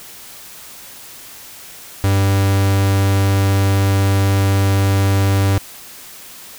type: tone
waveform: 45% pulse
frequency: 98 Hz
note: G2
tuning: in tune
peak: -12 dBFS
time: 2.04-5.58 s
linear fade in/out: 0 ms
effects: white hiss -37 dBFS RMS until 6.58 s